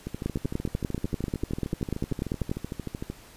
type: two click trains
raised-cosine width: 3 ms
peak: -14 / -19 dBFS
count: 24 / 41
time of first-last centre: 0.26-2.515 / 0.07-3.1 s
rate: 10.2 / 13.2 Hz
effects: pink hiss -51 dBFS RMS until 3.36 s + resampled to 32000 Hz